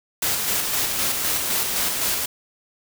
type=noise with tremolo; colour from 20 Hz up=white; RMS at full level=-22 dBFS; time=0.22-2.26 s; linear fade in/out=5 ms; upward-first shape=square; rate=3.9 Hz; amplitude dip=30%; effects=none